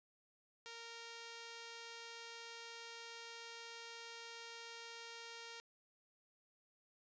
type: tone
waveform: 5% pulse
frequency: 463.2 Hz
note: A#4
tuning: 11 cents flat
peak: -38 dBFS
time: 0.66-5.6 s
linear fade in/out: 0 ms
effects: resampled to 16000 Hz